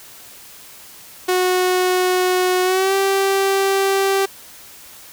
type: tone with pitch glide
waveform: sawtooth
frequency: 366.1 to 390.1 Hz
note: F#4 to G4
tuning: -18 to -8 cents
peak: -11 dBFS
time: 1.28-4.26 s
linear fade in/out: 10 ms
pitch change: +110 cents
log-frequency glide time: 2.63-2.94 s
effects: white hiss -41 dBFS RMS until 5.12 s